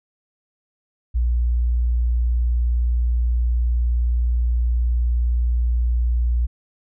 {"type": "tone", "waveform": "sine", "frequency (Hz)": 59.6, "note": "A#1", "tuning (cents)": 39, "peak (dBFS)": -16, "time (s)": [1.14, 6.47], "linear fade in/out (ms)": 20, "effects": []}